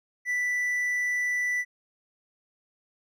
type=tone; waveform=triangle; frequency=1975.5 Hz; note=B6; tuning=in tune; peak=-23 dBFS; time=0.25-1.65 s; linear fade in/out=50 ms; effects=none